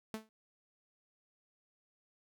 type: tone with exponential decay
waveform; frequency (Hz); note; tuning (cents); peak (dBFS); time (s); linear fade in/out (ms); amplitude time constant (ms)
sawtooth; 219.2; A3; -6; -32; 0.14-0.29; 0; 32
effects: none